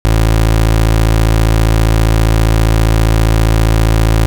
25% pulse tone, 55 Hz, A1, in tune, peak -4 dBFS, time 0.05-4.26 s, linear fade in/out 0 ms, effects none

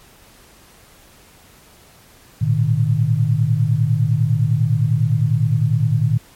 sine tone cluster, 110 / 119.9 / 152.6 Hz, A2 / A#2 / D#3, 0 / +49 / -33 cents, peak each -18 dBFS, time 2.41-6.18 s, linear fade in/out 10 ms, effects pink hiss -48 dBFS RMS until 6.35 s + MP3 64 kbps

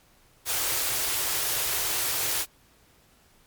white band-stop noise, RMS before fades -27 dBFS, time 0.45-2.46 s, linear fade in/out 50 ms, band 150 to 300 Hz, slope 48 dB/octave, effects pink hiss -60 dBFS RMS until 3.46 s + MP3 96 kbps

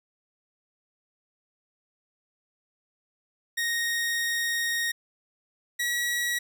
sawtooth tone pair in turn, 1864.7 / 1921.6 Hz, A#6 / B6, 0 / -48 cents, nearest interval minor second, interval 52 cents, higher second, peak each -22 dBFS, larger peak neither, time 3.57-4.92 / 5.79-6.39 s, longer first, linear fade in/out 10 ms, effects none

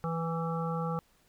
harmonic tone with a mistuned harmonic, 164.81 Hz, E3, in tune, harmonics 1 / 3 / 5 / 7 / 8, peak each -32 / -37 / -39 / -40 / -41 dBFS, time 0.04-0.99 s, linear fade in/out 0 ms, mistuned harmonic 8, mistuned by +19 cents, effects pink hiss -67 dBFS RMS until 1.28 s

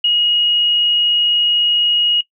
sine tone, 2886 Hz, F#7, 44 cents flat, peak -11 dBFS, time 0.04-2.21 s, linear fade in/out 5 ms, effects noise-tail reverb RT60 0.1 s tail -19 dB re dry

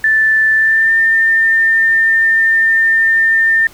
sine tone with pitch glide, 1760 to 1803.2 Hz, A6 to A6, 0 to +42 cents, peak -8 dBFS, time 0.04-3.67 s, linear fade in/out 2 ms, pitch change +42 cents, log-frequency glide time 0.55-0.98 s, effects pink hiss -41 dBFS RMS until 3.73 s

